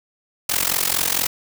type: noise with amplitude modulation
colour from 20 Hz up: white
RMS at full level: -17 dBFS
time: 0.49-1.27 s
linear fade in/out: 5 ms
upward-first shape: sine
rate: 44.4 Hz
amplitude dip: 90%
effects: none